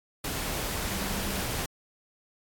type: tone in noise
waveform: sine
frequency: 196.4 Hz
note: G3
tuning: 4 cents sharp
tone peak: -36 dBFS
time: 0.86-1.4 s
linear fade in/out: 5 ms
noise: pink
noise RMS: -32 dBFS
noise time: 0.24-1.66 s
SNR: -7 dB
effects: AAC 64 kbps